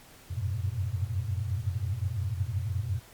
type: tone cluster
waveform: sine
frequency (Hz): 88.2 / 93.9 / 101.9 / 114.2 / 125.1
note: F2 / F#2 / G#2 / A#2 / B2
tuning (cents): +18 / +26 / -32 / -35 / +23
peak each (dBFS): -33 / -34 / -34 / -36 / -36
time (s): 0.3-3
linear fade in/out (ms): 20
effects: pink hiss -53 dBFS RMS until 3.13 s + MP3 96 kbps